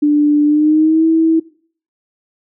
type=tone with pitch glide; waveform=sine; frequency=295.3 to 323.9 Hz; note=D4 to E4; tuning=+10 to -30 cents; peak=-8 dBFS; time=0.02-1.4 s; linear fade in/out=10 ms; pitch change=+160 cents; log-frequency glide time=0.45-1.05 s; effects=noise-tail reverb RT60 0.5 s tail -21 dB re dry

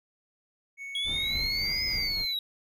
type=tone; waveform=triangle; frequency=2217 Hz; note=C#7; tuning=in tune; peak=-35 dBFS; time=0.77-2.35 s; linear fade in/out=50 ms
type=exponential two-way sweep; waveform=triangle; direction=up then down; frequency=3305 to 5100 to 3818 Hz; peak=-27 dBFS; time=0.95-2.39 s; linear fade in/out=2 ms; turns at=1.85 s
type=noise with tremolo; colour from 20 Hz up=brown; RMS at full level=-37 dBFS; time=1.04-2.26 s; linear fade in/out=50 ms; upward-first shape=sine; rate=3.5 Hz; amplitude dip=40%
type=tone with pitch glide; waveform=triangle; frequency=2164 to 2084 Hz; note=C#7 to C7; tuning=-42 to -7 cents; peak=-33 dBFS; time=1.13-2.11 s; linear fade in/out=50 ms; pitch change=-65 cents; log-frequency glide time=1.5-1.69 s
effects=none

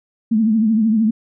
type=tone with vibrato; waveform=sine; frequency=220 Hz; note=A3; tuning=in tune; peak=-12 dBFS; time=0.31-1.11 s; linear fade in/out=10 ms; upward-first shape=triangle; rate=13 Hz; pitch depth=99 cents each way; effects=none

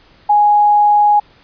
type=tone; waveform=sine; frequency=830.6 Hz; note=G#5; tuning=in tune; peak=-7 dBFS; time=0.29-1.2 s; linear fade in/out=10 ms; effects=pink hiss -48 dBFS RMS until 1.43 s + resampled to 11025 Hz

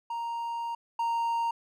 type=tone pair in turn; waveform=triangle; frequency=932.3 / 928.1 Hz; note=A#5 / A#5; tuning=0 / -8 cents; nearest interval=unison; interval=8 cents; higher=first; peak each=-29 / -24 dBFS; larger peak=second; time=0.1-0.75 / 0.99-1.51 s; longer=first; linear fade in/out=5 ms; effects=none

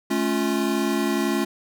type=chord; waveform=square; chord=A augmented; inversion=none; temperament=equal with one note detuned; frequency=215.7 / 277.2 / 349.2 Hz; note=A3 / C#4 / E#4; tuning=-34 / 0 / 0 cents; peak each=-26 dBFS; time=0.1-1.45 s; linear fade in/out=10 ms; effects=none

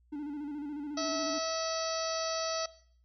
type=tone with vibrato; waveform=triangle; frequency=292.6 Hz; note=D4; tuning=6 cents flat; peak=-33 dBFS; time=0.12-1.39 s; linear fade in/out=10 ms; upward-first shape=square; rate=14 Hz; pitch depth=49 cents each way
type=harmonic tone; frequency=649 Hz; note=E5; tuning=27 cents flat; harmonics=1 / 2 / 3 / 4 / 5 / 6 / 7 / 8 / 9; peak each=-35 / -38 / -46 / -48 / -47 / -44 / -40 / -43 / -42 dBFS; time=0.97-2.66 s; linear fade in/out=5 ms
effects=noise-tail reverb RT60 0.6 s tail -19 dB re dry + added 60 Hz sine -63 dBFS peak until 3.04 s

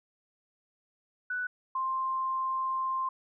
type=tone pair in turn; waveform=sine; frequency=1486 / 1050.8 Hz; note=F#6 / C6; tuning=+7 / +7 cents; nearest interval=tritone; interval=600 cents; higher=first; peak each=-30 / -28 dBFS; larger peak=second; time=1.3-1.47 / 1.75-3.09 s; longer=second; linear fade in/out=5 ms; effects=none

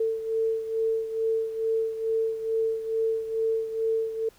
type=beating tone pair; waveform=sine; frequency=446.9 / 449.2 Hz; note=A4 / A4; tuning=+27 / +36 cents; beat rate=2.3 Hz; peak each=-25 / -31 dBFS; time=0-4.29 s; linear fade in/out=5 ms; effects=pink hiss -58 dBFS RMS until 4.38 s

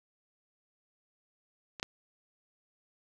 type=clicks; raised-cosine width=0.2 ms; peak=-24 / -14 dBFS; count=2; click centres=1.798 / 1.829 s; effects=none

